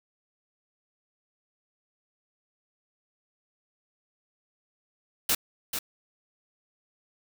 white noise with echo, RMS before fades -24 dBFS, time 5.29-5.35 s, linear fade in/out 5 ms, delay 440 ms, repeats 1, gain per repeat -7 dB, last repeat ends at 5.79 s, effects none

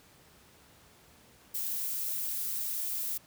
violet noise, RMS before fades -34 dBFS, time 1.54-3.18 s, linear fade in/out 10 ms, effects pink hiss -59 dBFS RMS until 3.26 s + high-pass 60 Hz 12 dB/octave

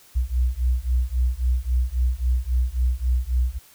sine beating tone pair, 60.3 / 64 Hz, B1 / C2, -41 / -38 cents, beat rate 3.7 Hz, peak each -22 dBFS, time 0.15-3.59 s, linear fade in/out 20 ms, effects white hiss -52 dBFS RMS until 3.74 s

